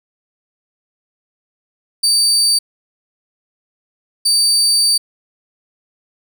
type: tone bursts at uneven times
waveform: 30% pulse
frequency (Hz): 4620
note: D8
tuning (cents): -29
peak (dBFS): -8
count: 2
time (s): 2.03-2.59 / 4.25-4.98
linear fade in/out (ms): 10
effects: none